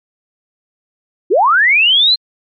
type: linear sweep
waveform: sine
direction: up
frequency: 302 to 4186 Hz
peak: -7 dBFS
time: 1.3-2.16 s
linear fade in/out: 20 ms
effects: MP3 48 kbps